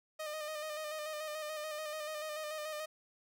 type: tone with vibrato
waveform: sawtooth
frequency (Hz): 613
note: D#5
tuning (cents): -26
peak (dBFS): -35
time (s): 0.19-2.86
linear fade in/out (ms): 10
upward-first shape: square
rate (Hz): 6.9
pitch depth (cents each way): 31
effects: none